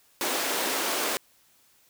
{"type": "high-pass noise", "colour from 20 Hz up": "pink", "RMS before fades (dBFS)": -28, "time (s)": [0.21, 1.17], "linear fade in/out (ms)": 0, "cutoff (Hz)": 300, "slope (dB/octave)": 24, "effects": ["white hiss -62 dBFS RMS until 1.89 s"]}